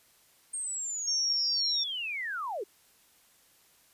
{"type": "linear sweep", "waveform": "sine", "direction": "down", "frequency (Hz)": [8620, 349.2], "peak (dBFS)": -32, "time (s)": [0.53, 2.64], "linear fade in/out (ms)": 10}
{"type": "tone", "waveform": "sine", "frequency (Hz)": 5550, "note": "F8", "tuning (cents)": -12, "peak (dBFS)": -27, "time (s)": [1.07, 1.84], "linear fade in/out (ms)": 10}
{"effects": ["white hiss -63 dBFS RMS until 3.93 s", "resampled to 32000 Hz"]}